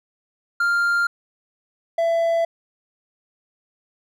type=tone pair in turn; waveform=triangle; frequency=1396.9 / 668.1 Hz; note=F6 / E5; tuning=0 / +23 cents; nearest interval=octave + minor second; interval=1277 cents; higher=first; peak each=-15 dBFS; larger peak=neither; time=0.6-1.07 / 1.98-2.45 s; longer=neither; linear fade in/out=5 ms; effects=none